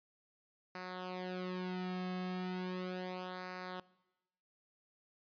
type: tone with flanger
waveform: sawtooth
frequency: 183 Hz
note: F#3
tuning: 19 cents flat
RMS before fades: -41 dBFS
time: 0.75-3.8 s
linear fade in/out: 2 ms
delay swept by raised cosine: 0.3 to 2.1 ms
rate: 0.36 Hz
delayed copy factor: -0.8
effects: noise-tail reverb RT60 1.0 s tail -21 dB re dry + resampled to 11025 Hz

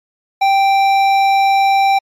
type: tone with hard clipping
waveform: sine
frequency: 784 Hz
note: G5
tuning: in tune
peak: -11 dBFS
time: 0.41-1.99 s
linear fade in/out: 10 ms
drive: 11 dB
effects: MP3 64 kbps

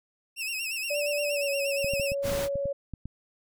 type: tone with vibrato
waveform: sawtooth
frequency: 2648 Hz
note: E7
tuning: 7 cents sharp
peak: -27 dBFS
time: 0.36-2.15 s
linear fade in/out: 50 ms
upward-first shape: sine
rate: 8.5 Hz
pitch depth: 89 cents each way
type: tone with pitch glide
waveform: sine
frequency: 584 to 558.9 Hz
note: D5 to C#5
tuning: -10 to +14 cents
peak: -27 dBFS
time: 0.9-2.73 s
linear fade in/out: 10 ms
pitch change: -76 cents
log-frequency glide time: 1.27-1.52 s
type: clicks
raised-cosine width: 5 ms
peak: -24 dBFS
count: 11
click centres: 1.845 / 1.936 / 1.998 / 2.119 / 2.255 / 2.317 / 2.352 / 2.556 / 2.656 / 2.937 / 3.056 s
type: noise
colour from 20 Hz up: pink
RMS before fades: -34 dBFS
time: 2.22-2.49 s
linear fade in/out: 50 ms
effects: none

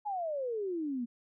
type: exponential sweep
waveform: sine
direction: down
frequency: 857 to 230 Hz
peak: -32 dBFS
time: 0.05-1.06 s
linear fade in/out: 20 ms
effects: none

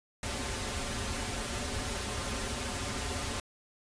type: noise with comb filter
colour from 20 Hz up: pink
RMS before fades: -35 dBFS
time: 0.23-3.4 s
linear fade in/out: 2 ms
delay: 6.2 ms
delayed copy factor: -0.75
effects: resampled to 22050 Hz

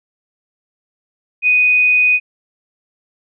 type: tone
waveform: sine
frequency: 2489 Hz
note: D#7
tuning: in tune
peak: -9 dBFS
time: 1.42-2.2 s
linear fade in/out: 50 ms
effects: none

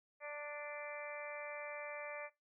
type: harmonic tone with a mistuned harmonic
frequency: 293.7 Hz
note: D4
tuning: in tune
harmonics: 2 / 3 / 4 / 5 / 6 / 7 / 8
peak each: -46 / -54 / -53 / -59 / -53 / -51 / -52 dBFS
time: 0.2-2.3 s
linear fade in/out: 50 ms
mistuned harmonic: 3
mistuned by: +17 cents
effects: noise-tail reverb RT60 0.2 s tail -18 dB re dry

